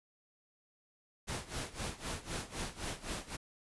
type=noise with tremolo; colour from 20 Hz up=pink; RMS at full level=-38 dBFS; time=1.27-3.37 s; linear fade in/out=20 ms; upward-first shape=sine; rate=3.9 Hz; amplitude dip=85%; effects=resampled to 24000 Hz